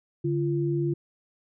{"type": "tone pair together", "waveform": "sine", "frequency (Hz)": [144.5, 343], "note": ["D3", "F4"], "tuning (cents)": [-28, -31], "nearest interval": "octave + minor third", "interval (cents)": 1497, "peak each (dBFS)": -26, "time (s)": [0.24, 0.94], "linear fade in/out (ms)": 10, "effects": []}